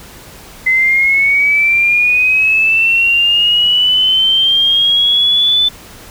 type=linear sweep; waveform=sine; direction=up; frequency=2041 to 3520 Hz; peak=-8 dBFS; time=0.66-5.69 s; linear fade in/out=10 ms; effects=pink hiss -36 dBFS RMS until 6.1 s